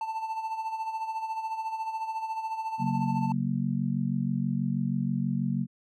triangle tone with tremolo, 887 Hz, A5, 14 cents sharp, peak -26 dBFS, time 0.01-3.32 s, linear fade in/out 2 ms, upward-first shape sine, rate 14 Hz, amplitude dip 60%
sine chord, F# major, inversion second, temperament just, 138.75 / 185 / 231.2 Hz, C#3 / F#3 / A#3, +2 / 0 / -14 cents, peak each -30 dBFS, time 2.78-5.67 s, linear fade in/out 50 ms
effects none

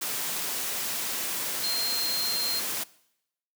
sine tone in noise, 4186 Hz, C8, in tune, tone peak -27 dBFS, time 1.63-2.6 s, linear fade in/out 10 ms, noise white, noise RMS -31 dBFS, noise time 0.01-2.84 s, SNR +1 dB, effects noise-tail reverb RT60 0.8 s tail -21 dB re dry + high-pass 150 Hz 12 dB/octave

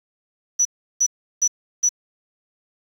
sine tone bursts, 5920 Hz, F#8, in tune, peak -14 dBFS, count 4, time 0.59-1.892 s, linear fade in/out 10 ms, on 63 ms, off 350 ms, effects 7-bit

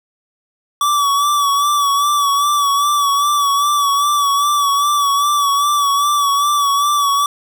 square tone with vibrato, 1147 Hz, D6, 41 cents flat, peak -13 dBFS, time 0.81-7.26 s, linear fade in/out 2 ms, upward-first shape sine, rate 2.5 Hz, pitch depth 44 cents each way, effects none

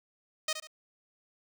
5% pulse tone with echo, 622.3 Hz, D#5, in tune, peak -17 dBFS, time 0.48-0.53 s, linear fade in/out 5 ms, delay 71 ms, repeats 2, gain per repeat -9 dB, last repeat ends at 0.672 s, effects none

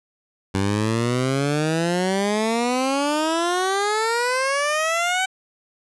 15% pulse exponential sweep, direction up, 95.1 to 766 Hz, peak -13 dBFS, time 0.54-5.26 s, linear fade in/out 10 ms, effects resampled to 24000 Hz

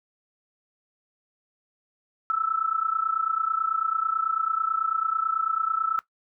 sine tone with amplitude modulation, 1314 Hz, E6, 6 cents flat, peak -19 dBFS, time 2.3-5.99 s, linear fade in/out 0 ms, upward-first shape sine, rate 29.1 Hz, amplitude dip 80%, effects noise-tail reverb RT60 0.1 s tail -17 dB re dry

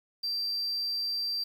triangle tone, 4699 Hz, D8, in tune, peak -27 dBFS, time 0.23-1.44 s, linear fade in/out 10 ms, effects tanh soft clip ceiling -24 dBFS + 9-bit

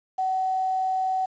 sine tone with quantisation, 754 Hz, F#5, 32 cents sharp, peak -22 dBFS, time 0.18-1.26 s, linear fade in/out 10 ms, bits 8, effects resampled to 16000 Hz

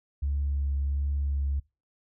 sine tone with vibrato, 70.3 Hz, C#2, 25 cents sharp, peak -24 dBFS, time 0.22-1.6 s, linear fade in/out 10 ms, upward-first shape triangle, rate 1.4 Hz, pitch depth 19 cents each way, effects noise-tail reverb RT60 0.3 s tail -26 dB re dry + tanh soft clip ceiling -21 dBFS

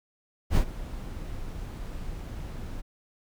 brown noise with ADSR envelope, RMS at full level -19 dBFS, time 0.5-2.82 s, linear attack 64 ms, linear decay 79 ms, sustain -17 dB, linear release 22 ms, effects none

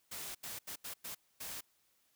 white noise bursts at uneven times, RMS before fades -44 dBFS, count 6, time 0.11-0.35 / 0.43-0.59 / 0.67-0.76 / 0.84-0.94 / 1.04-1.15 / 1.4-1.61 s, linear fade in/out 10 ms, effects white hiss -74 dBFS RMS until 2.15 s

